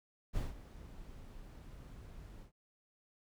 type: noise with ADSR envelope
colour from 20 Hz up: brown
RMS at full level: -36 dBFS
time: 0.33-2.52 s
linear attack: 35 ms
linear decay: 170 ms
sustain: -15 dB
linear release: 110 ms
effects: none